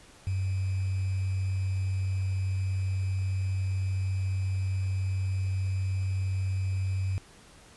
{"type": "tone with sample-and-hold", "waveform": "sine", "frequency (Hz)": 95.1, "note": "F#2", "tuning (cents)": 48, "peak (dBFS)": -26, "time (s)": [0.27, 7.18], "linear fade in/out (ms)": 0, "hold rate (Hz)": 2450, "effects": ["pink hiss -54 dBFS RMS until 7.76 s", "resampled to 24000 Hz"]}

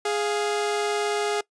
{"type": "tone pair together", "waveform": "sawtooth", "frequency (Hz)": [415.3, 698.4], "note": ["G#4", "F5"], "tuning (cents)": [0, 0], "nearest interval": "major sixth", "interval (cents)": 900, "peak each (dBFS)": [-20, -27], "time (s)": [0.05, 1.41], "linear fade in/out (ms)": 5, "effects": ["noise-tail reverb RT60 0.1 s tail -22 dB re dry", "resampled to 22050 Hz"]}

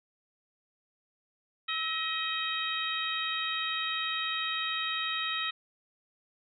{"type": "harmonic tone with a mistuned harmonic", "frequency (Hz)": 631, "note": "D#5", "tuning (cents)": 24, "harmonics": [2, 3, 4, 5, 6], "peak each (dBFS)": [-36, -37, -37, -37, -35], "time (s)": [1.68, 5.51], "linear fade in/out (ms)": 10, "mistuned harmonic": 2, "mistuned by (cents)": 53, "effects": []}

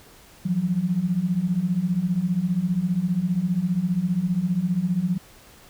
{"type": "beating tone pair", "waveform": "sine", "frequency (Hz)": [168.8, 183.8], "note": ["E3", "F#3"], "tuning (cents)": [41, -11], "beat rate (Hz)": 15, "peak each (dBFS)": [-25, -22], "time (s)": [0.45, 5.18], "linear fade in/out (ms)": 10, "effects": ["pink hiss -50 dBFS RMS until 5.69 s"]}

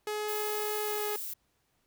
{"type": "tone with pitch glide", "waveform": "sawtooth", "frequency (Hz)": [422.7, 419.5], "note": ["G#4", "G#4"], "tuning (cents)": [31, 17], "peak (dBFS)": -28, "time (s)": [0.07, 1.16], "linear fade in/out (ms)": 2, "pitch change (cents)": -14, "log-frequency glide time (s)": [0.77, 1.04]}
{"type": "noise", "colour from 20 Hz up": "violet", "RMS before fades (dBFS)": -38, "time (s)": [0.28, 1.34], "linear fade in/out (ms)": 10}
{"effects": ["pink hiss -74 dBFS RMS until 1.86 s"]}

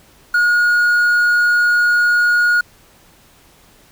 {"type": "tone with quantisation", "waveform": "triangle", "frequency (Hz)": 1441, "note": "F#6", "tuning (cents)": -46, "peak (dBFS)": -9, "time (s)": [0.34, 2.61], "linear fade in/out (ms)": 5, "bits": 6, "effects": ["pink hiss -49 dBFS RMS until 3.91 s"]}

